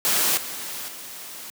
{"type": "noise with level steps", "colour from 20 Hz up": "white", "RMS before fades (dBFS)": [-21, -33, -38], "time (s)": [0.05, 1.5], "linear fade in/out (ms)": 0, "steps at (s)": [0.37, 0.88], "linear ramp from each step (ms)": 5, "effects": ["high-pass 150 Hz 12 dB/octave"]}